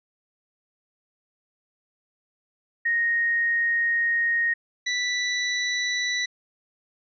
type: tone pair in turn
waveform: sine / 25% pulse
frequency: 1864.7 / 1970.8 Hz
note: A#6 / B6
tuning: 0 / -4 cents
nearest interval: minor second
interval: 96 cents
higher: second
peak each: -20 dBFS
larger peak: neither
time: 2.85-4.54 / 4.86-6.26 s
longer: first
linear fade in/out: 10 ms
effects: resampled to 16000 Hz